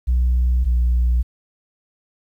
sine tone pair in turn, 61.74 / 60.4 Hz, B1 / B1, 0 / -38 cents, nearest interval unison, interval 38 cents, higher first, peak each -12 dBFS, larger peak neither, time 0.07-0.65 / 0.65-1.23 s, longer neither, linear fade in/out 20 ms, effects tanh soft clip ceiling -12 dBFS + 9-bit

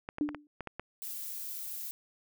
clicks, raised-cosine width 0.5 ms, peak -23 dBFS, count 7, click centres 0.089 / 0.184 / 0.29 / 0.347 / 0.607 / 0.673 / 0.796 s
sine tone with exponential decay, 295.7 Hz, D4, 12 cents sharp, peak -24 dBFS, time 0.21-0.47 s, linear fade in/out 1 ms, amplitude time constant 56 ms
violet noise, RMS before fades -40 dBFS, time 1.02-1.91 s, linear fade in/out 0 ms
effects none

